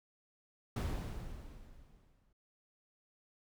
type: noise with exponential decay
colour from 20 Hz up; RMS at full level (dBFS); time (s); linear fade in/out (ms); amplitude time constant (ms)
brown; -32; 0.76-2.33; 5; 340
effects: none